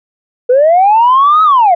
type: linear two-way sweep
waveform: sine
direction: up then down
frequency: 478.5 to 1292 to 661 Hz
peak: -3 dBFS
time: 0.49-1.75 s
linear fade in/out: 10 ms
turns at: 1.43 s
effects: tanh soft clip ceiling -1 dBFS